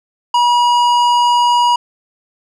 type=tone with tanh clipping; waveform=triangle; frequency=964 Hz; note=B5; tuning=42 cents flat; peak=-11 dBFS; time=0.34-1.76 s; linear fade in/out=5 ms; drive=17 dB; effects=none